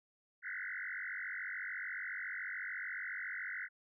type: tone with frequency modulation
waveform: sine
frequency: 1760 Hz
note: A6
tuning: in tune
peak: -39 dBFS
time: 0.42-3.69 s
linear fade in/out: 50 ms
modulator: 47 Hz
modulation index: 6.6
effects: none